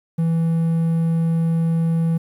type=tone; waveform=triangle; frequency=164.81 Hz; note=E3; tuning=in tune; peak=-14 dBFS; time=0.18-2.18 s; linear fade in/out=10 ms; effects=9-bit